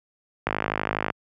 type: click train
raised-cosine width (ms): 0.5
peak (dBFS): -8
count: 34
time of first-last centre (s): 0.47-1.102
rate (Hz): 52.2
effects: high-pass 80 Hz 12 dB/octave